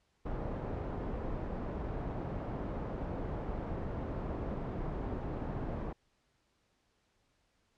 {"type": "low-pass noise", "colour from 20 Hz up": "pink", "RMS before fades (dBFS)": -38, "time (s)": [0.25, 5.93], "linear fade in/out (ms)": 10, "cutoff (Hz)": 780, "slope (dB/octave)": 12, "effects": ["pink hiss -75 dBFS RMS until 7.77 s", "low-pass 7000 Hz 12 dB/octave"]}